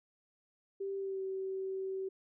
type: tone with pitch glide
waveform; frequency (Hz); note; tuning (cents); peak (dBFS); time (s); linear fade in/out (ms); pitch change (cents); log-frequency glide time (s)
sine; 392 to 382.4; G4 to G4; 0 to -43; -35; 0.8-2.09; 10; -43; 0.97-1.22
effects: none